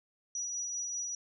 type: tone with tremolo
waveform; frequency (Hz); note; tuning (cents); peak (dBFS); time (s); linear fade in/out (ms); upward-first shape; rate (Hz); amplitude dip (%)
sine; 5840; F#8; -24; -33; 0.35-1.15; 2; sine; 5.1; 25
effects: none